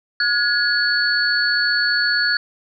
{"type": "tone cluster", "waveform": "sine", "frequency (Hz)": [1444, 1679, 4431], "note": ["F#6", "G#6", "C#8"], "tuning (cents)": [-43, 18, -2], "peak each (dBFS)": -20, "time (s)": [0.2, 2.37], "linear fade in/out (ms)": 2, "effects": []}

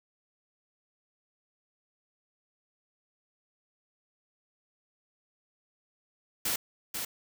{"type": "noise with echo", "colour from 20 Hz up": "white", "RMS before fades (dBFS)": -30, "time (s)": [6.45, 6.56], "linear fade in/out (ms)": 5, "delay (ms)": 490, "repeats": 1, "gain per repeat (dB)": -5, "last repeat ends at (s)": 7.05, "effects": []}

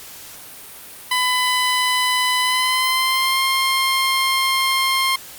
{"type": "tone with pitch glide", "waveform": "15% pulse", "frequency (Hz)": [1003, 1062], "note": ["B5", "C6"], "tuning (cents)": [26, 25], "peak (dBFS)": -10, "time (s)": [1.11, 5.16], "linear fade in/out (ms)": 5, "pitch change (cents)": 99, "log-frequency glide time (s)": [2.41, 3.4], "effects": ["white hiss -38 dBFS RMS until 5.38 s", "Opus 48 kbps"]}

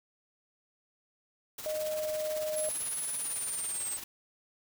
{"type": "noise with tremolo", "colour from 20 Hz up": "white", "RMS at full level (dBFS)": -40, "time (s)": [1.58, 4.04], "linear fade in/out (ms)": 5, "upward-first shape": "sine", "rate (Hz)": 18, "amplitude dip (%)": 55}
{"type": "tone", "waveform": "sine", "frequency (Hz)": 617, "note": "D#5", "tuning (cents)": -15, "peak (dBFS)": -31, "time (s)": [1.66, 2.69], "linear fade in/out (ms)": 0}
{"type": "linear sweep", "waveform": "sine", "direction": "down", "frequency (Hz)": [11050, 8180], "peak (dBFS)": -33, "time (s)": [2.56, 3.97], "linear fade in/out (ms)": 5}
{"effects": []}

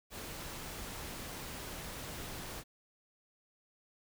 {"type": "noise", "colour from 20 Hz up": "pink", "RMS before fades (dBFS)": -44, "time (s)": [0.1, 2.64], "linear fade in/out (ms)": 50, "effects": []}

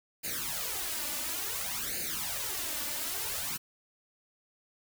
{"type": "noise with flanger", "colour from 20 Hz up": "white", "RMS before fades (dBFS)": -35, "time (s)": [0.23, 3.58], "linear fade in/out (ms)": 20, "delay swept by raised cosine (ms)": [0.44, 3.44], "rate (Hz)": 0.57, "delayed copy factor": 0.85, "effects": []}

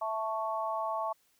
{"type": "chord", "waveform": "sine", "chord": "A major", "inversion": "second", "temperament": "equal", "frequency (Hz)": [659.3, 880, 1108.7], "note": ["E5", "A5", "C#6"], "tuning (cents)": [0, 0, 0], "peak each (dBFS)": [-35, -35, -35], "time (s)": [0.01, 1.13], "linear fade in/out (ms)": 10, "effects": ["white hiss -70 dBFS RMS until 1.39 s"]}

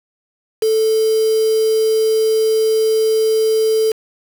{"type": "tone with quantisation", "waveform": "sine", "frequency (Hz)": 440, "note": "A4", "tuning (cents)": 0, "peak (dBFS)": -12, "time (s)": [0.62, 3.92], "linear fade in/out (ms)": 5, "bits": 4, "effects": []}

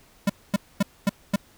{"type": "tone bursts", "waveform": "square", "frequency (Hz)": 200.3, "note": "G3", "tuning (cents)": 38, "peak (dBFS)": -18, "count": 5, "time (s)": [0.27, 1.36], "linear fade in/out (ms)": 5, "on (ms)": 26, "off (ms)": 240, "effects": ["pink hiss -56 dBFS RMS until 1.57 s"]}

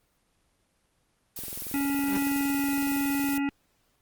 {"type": "noise", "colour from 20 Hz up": "blue", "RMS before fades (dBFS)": -36, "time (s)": [1.36, 3.38], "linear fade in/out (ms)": 5}
{"type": "click train", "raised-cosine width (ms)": 2, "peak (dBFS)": -30, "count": 44, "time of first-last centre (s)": [1.39, 3.381], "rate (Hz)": 21.6}
{"type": "harmonic tone", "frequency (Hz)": 280, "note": "C#4", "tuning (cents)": 18, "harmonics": [1, 3, 5, 7, 9, 10], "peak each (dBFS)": [-25, -37, -41, -39, -40, -47], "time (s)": [1.74, 3.49], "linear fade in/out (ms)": 0}
{"type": "tone with exponential growth", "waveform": "30% pulse", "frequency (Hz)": 196, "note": "G3", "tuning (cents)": 0, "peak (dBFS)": -25, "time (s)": [1.96, 2.17], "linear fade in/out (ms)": 2, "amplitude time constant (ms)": 45}
{"effects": ["pink hiss -70 dBFS RMS until 4.01 s", "Opus 24 kbps"]}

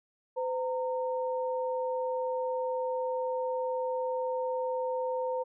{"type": "tone pair together", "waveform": "sine", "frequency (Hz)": [510.1, 919], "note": ["C5", "A#5"], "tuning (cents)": [-44, -25], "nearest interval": "minor seventh", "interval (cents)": 1019, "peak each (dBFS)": [-30, -35], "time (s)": [0.36, 5.44], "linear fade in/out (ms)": 20, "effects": []}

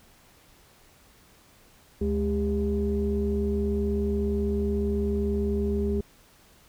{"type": "tone cluster", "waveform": "sine", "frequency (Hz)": [72.8, 209, 401.6], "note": ["D2", "G#3", "G4"], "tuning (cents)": [-15, 11, 42], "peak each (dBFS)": -27, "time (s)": [2.01, 6.01], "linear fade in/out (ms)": 5, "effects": ["tanh soft clip ceiling -16 dBFS", "pink hiss -57 dBFS RMS until 6.68 s"]}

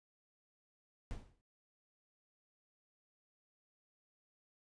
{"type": "noise with exponential decay", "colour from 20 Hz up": "brown", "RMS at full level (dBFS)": -41, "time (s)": [1.11, 1.41], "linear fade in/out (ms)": 0, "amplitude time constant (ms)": 65, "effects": ["noise-tail reverb RT60 0.3 s tail -23 dB re dry", "resampled to 22050 Hz"]}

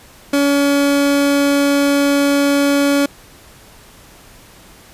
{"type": "tone", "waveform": "30% pulse", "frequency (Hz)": 282.9, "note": "C#4", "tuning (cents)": 35, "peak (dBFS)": -9, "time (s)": [0.33, 3.06], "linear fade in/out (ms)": 5, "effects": ["pink hiss -43 dBFS RMS until 4.93 s", "resampled to 32000 Hz"]}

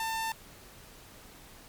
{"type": "tone", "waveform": "sawtooth", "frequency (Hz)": 895, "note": "A5", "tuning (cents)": 29, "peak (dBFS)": -27, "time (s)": [0, 0.32], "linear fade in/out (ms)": 2, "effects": ["pink hiss -52 dBFS RMS until 1.68 s", "MP3 96 kbps"]}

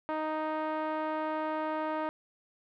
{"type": "tone with low-pass filter", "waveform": "5% pulse", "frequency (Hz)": 311.1, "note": "D#4", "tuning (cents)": 0, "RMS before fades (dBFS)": -33, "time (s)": [0.09, 2.09], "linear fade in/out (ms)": 0, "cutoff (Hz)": 920, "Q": 1.3, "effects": []}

